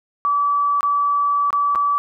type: tone with dropouts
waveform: sine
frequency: 1151 Hz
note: D6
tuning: 35 cents flat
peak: -15 dBFS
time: 0.25-1.98 s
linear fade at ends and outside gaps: 0 ms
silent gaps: 0.808-0.83 / 1.505-1.529 / 1.75-1.757 s
effects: none